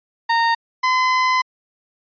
30% pulse tone pair in turn, 923 / 1021.5 Hz, A#5 / C6, -17 / -42 cents, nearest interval major second, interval 175 cents, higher second, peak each -12 dBFS, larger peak neither, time 0.29-0.55 / 0.83-1.42 s, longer second, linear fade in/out 10 ms, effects resampled to 11025 Hz

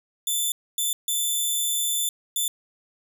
10% pulse tone bursts at uneven times, 3525 Hz, A7, 2 cents sharp, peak -15 dBFS, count 4, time 0.27-0.52 / 0.78-0.93 / 1.08-2.09 / 2.36-2.48 s, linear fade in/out 2 ms, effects none

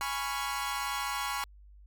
sawtooth chord, C# dominant seventh, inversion second, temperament equal with one note detuned, 830.6 / 987.8 / 1108.7 / 1389.7 Hz, G#5 / B5 / C#6 / E#6, 0 / 0 / 0 / -9 cents, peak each -34 / -34 / -32 / -36 dBFS, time 0.01-1.44 s, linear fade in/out 0 ms, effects added 50 Hz sine -51 dBFS peak until 1.86 s

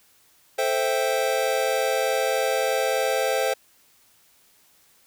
square chord, A minor seventh, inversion none, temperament equal, 440 / 523.3 / 659.3 / 784 Hz, A4 / C5 / E5 / G5, 0 / 0 / 0 / 0 cents, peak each -29 / -25 / -29 / -29 dBFS, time 0.58-3.54 s, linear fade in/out 10 ms, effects white hiss -59 dBFS RMS until 5.06 s

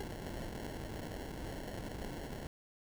pink noise with sample-and-hold, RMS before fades -43 dBFS, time 0-2.47 s, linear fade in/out 0 ms, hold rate 1225 Hz, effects none

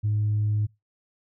sine tone, 105.5 Hz, G#2, 28 cents sharp, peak -20 dBFS, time 0.03-0.67 s, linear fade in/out 20 ms, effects noise-tail reverb RT60 0.2 s tail -21 dB re dry + tanh soft clip ceiling -18 dBFS

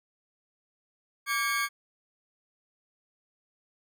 40% pulse tone cluster, 1158 / 1617 / 2195 Hz, D6 / G#6 / C#7, -25 / -47 / -18 cents, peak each -30 dBFS, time 1.26-1.69 s, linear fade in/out 50 ms, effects none

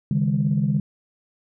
sine chord, C# suspended second, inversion none, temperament equal with one note detuned, 138.59 / 155.56 / 202.7 Hz, C#3 / D#3 / G#3, 0 / 0 / -42 cents, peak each -22 dBFS, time 0.11-0.8 s, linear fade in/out 2 ms, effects tanh soft clip ceiling -10 dBFS

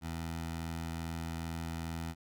15% pulse tone with notch filter, 82.41 Hz, E2, in tune, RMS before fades -39 dBFS, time 0.01-2.15 s, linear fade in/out 50 ms, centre 380 Hz, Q 2, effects none

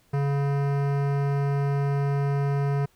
sine tone with hard clipping, 140.8 Hz, C#3, 27 cents sharp, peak -24 dBFS, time 0.13-2.86 s, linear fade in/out 10 ms, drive 18 dB, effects pink hiss -63 dBFS RMS until 2.95 s

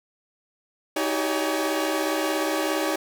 sawtooth tone cluster, 314.7 / 379.5 / 396.6 / 566 / 827 Hz, D#4 / F#4 / G4 / C#5 / G#5, +20 / +44 / +20 / +36 / -8 cents, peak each -23 / -27 / -30 / -24 / -30 dBFS, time 0.96-2.96 s, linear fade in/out 5 ms, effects none

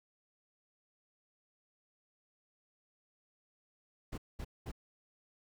brown noise bursts, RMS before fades -41 dBFS, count 3, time 4.12-4.717 s, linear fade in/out 10 ms, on 59 ms, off 210 ms, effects none

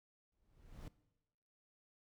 brown noise with exponential growth, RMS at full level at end -45 dBFS, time 0.32-0.88 s, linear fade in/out 2 ms, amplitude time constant 120 ms, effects noise-tail reverb RT60 1.0 s tail -19 dB re dry

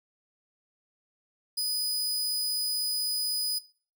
sawtooth tone, 4978 Hz, D#8, in tune, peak -24 dBFS, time 1.57-3.59 s, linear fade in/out 10 ms, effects noise-tail reverb RT60 0.4 s tail -19 dB re dry

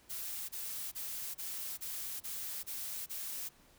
blue noise bursts, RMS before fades -41 dBFS, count 8, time 0.09-3.493 s, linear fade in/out 20 ms, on 400 ms, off 29 ms, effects pink hiss -64 dBFS RMS until 3.78 s

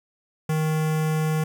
square tone with notch filter, 156.3 Hz, D#3, 8 cents sharp, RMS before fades -23 dBFS, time 0.49-1.44 s, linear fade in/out 5 ms, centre 4100 Hz, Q 1.7, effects 10-bit

